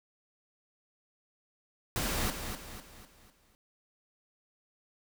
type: noise with echo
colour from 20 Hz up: pink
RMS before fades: -32 dBFS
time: 1.96-2.3 s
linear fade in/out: 0 ms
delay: 250 ms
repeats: 5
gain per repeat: -7 dB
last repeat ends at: 3.55 s
effects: none